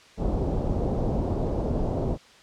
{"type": "low-pass noise", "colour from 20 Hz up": "pink", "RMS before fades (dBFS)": -26, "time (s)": [0.17, 2.18], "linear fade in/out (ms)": 50, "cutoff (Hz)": 710, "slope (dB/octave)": 24, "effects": ["white hiss -52 dBFS RMS until 2.42 s", "low-pass 5000 Hz 12 dB/octave"]}